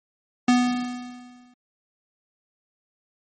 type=tone with exponential decay; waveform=square; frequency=246.9 Hz; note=B3; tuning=in tune; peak=-14 dBFS; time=0.48-1.54 s; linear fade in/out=5 ms; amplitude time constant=230 ms; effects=MP3 32 kbps